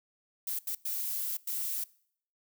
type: noise bursts at uneven times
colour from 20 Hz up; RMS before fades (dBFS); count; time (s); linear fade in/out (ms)
violet; -34; 4; 0.47-0.59 / 0.67-0.75 / 0.85-1.37 / 1.47-1.84; 5
effects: noise-tail reverb RT60 0.6 s tail -22 dB re dry

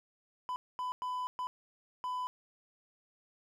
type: tone bursts at uneven times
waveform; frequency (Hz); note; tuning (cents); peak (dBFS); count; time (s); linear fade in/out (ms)
triangle; 1001; B5; +23; -32; 5; 0.49-0.56 / 0.79-0.92 / 1.02-1.27 / 1.39-1.47 / 2.04-2.27; 0
effects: none

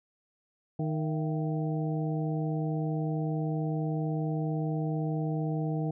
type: harmonic tone with a mistuned harmonic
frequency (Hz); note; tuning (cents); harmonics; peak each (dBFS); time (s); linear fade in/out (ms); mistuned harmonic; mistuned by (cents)
155.56; D#3; 0; 1 / 2 / 3 / 4 / 5; -29 / -35 / -39 / -41 / -43; 0.79-5.91; 5; 4; +120
effects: none

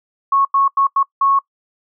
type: tone bursts at uneven times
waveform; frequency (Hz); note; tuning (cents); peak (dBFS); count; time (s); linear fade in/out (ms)
sine; 1100; C#6; -14; -11; 5; 0.32-0.45 / 0.54-0.68 / 0.77-0.87 / 0.96-1.03 / 1.21-1.39; 5
effects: noise-tail reverb RT60 0.1 s tail -22 dB re dry

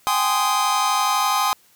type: chord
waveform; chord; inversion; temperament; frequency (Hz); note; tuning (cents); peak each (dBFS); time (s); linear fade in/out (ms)
45% pulse; Ab major seventh; third; just; 778.7 / 830.6 / 1038.3 / 1245.9; G5 / Ab5 / C6 / Eb6; -12 / 0 / -14 / +2; -26 / -24 / -22 / -23; 0.07-1.53; 0
effects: white hiss -56 dBFS RMS until 1.75 s

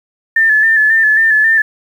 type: tone with vibrato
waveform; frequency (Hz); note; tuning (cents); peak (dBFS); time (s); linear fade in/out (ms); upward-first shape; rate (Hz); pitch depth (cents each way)
sine; 1760; A6; 0; -7; 0.36-1.62; 5; square; 3.7; 36
effects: 7-bit

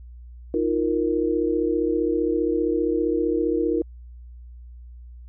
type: chord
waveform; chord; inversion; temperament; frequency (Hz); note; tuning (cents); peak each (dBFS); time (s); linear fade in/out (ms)
sine; Eb suspended second; none; equal with one note detuned; 314 / 349.2 / 466.2; Eb4 / F4 / Bb4; +16 / 0 / 0; -24; 0.54-3.82; 2
effects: added 60 Hz sine -39 dBFS peak until 5.28 s

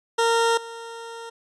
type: tone with level steps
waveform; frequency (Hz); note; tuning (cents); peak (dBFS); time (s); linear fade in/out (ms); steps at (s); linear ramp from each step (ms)
20% pulse; 461; A#4; -19; -13 / -30; 0.18-1.3; 10; 0.57; 5
effects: resampled to 22050 Hz

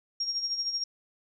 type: tone with tremolo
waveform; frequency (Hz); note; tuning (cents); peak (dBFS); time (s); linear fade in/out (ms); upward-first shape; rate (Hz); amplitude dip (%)
sine; 5580; F8; -2; -26; 0.2-0.84; 5; sine; 13; 60
effects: none

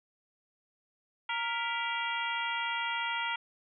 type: harmonic tone with a mistuned harmonic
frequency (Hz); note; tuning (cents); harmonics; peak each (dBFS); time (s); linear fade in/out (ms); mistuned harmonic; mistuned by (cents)
466.2; A#4; 0; 2 / 3 / 4 / 5 / 6 / 7; -35 / -37 / -38 / -39 / -40 / -40; 1.29-3.36; 5; 4; +100
effects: none

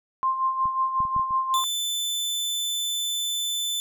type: tone with tremolo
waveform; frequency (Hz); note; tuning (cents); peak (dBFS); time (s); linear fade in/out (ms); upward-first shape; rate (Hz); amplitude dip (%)
sine; 1052; C6; +9; -19; 0.23-1.64; 0; sine; 5.5; 60
type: clicks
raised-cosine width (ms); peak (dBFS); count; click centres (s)
5; -29 / -25 / -31 / -24 / -32 / -33; 6; 0.656 / 1.004 / 1.052 / 1.164 / 1.196 / 1.308
type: tone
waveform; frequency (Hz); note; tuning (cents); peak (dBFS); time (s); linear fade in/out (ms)
sawtooth; 3520; A7; 0; -22; 1.54-3.8; 0
effects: none

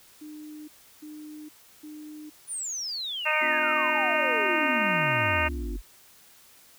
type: tone bursts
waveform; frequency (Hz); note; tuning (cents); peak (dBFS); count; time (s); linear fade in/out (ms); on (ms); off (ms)
sine; 303.6; D#4; -42; -39; 3; 0.21-2.3; 10; 470; 340
type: exponential sweep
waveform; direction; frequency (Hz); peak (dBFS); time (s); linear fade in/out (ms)
sine; down; 9860 to 42.31; -30; 2.47-5.82; 50
type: harmonic tone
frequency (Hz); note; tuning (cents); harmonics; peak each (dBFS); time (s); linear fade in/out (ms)
307.6; D#4; -20; 2 / 3 / 4 / 5 / 6 / 7 / 8 / 9; -31 / -31 / -31 / -31 / -31 / -31 / -31 / -31; 3.25-5.49; 20
type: chord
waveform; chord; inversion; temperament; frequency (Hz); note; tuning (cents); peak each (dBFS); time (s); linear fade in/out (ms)
sine; B diminished; none; equal with one note detuned; 246.9 / 289.5 / 349.2; B3 / D4 / F4; 0 / -25 / 0; -40; 3.41-5.77; 10
effects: white hiss -55 dBFS RMS until 6.78 s

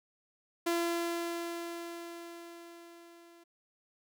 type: tone with level ramp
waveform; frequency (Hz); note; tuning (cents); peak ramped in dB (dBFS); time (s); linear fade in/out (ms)
sawtooth; 340.3; F4; -45; -24 to -52; 0.66-3.44; 10
effects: none

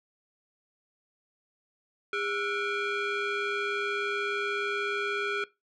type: tone with frequency modulation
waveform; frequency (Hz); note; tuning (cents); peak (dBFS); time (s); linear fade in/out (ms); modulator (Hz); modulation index
sine; 523.3; C5; 0; -26; 2.13-5.44; 2; 930; 2.4
effects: noise-tail reverb RT60 0.2 s tail -20 dB re dry + tanh soft clip ceiling -26 dBFS

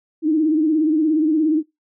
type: tone with vibrato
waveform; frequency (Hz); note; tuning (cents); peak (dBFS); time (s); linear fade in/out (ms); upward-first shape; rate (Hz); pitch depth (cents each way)
sine; 311.1; D#4; 0; -14; 0.22-1.63; 50; sine; 17; 80
effects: noise-tail reverb RT60 0.2 s tail -25 dB re dry

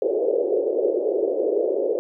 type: band-pass noise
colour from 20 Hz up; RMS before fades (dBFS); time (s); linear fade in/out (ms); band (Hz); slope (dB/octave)
pink; -22; 0.02-1.99; 0; 380 to 540; 48
effects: none

